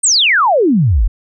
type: exponential sweep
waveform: sine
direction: down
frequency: 8880 to 39.82 Hz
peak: -8 dBFS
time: 0.03-1.08 s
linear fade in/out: 10 ms
effects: none